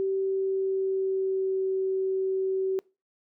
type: tone with pitch glide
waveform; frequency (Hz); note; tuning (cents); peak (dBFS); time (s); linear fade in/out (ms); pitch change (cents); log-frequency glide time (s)
sine; 385.7 to 381; G4 to G4; -28 to -49; -24; 0-2.79; 0; -21; 0.17-1.65
effects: noise-tail reverb RT60 0.3 s tail -25 dB re dry